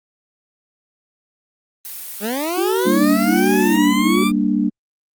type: noise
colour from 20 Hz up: blue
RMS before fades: -31 dBFS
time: 1.85-3.76 s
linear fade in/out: 0 ms
type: linear sweep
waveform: 20% pulse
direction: up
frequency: 193.1 to 1201 Hz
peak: -15 dBFS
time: 2.2-4.32 s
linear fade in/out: 50 ms
type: tone with vibrato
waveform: sine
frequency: 329.6 Hz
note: E4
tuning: in tune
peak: -17 dBFS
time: 2.57-4.24 s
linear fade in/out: 10 ms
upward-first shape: sine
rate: 1.3 Hz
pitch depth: 250 cents each way
type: chord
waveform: sine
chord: G minor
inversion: none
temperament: equal with one note detuned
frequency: 197.7 / 233.1 / 293.7 Hz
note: G3 / Bb3 / D4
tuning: +15 / 0 / 0 cents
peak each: -19 dBFS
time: 2.85-4.7 s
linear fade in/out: 20 ms
effects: Opus 32 kbps